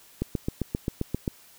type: click train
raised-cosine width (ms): 3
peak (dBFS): -13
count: 9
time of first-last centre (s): 0.22-1.278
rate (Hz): 7.56
effects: white hiss -54 dBFS RMS until 1.58 s